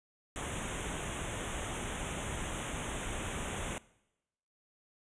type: band-stop noise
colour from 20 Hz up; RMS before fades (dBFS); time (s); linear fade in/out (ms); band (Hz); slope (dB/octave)
pink; -38; 0.36-3.78; 0; 3600 to 6200; 96
effects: noise-tail reverb RT60 0.9 s tail -21 dB re dry + resampled to 22050 Hz